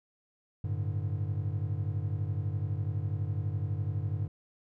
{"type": "chord", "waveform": "triangle", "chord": "G suspended second", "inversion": "none", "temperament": "equal", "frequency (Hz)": [98, 110, 146.83], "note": ["G2", "A2", "D3"], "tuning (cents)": [0, 0, 0], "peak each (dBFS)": [-30, -33, -35], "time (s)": [0.64, 4.28], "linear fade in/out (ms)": 5, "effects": []}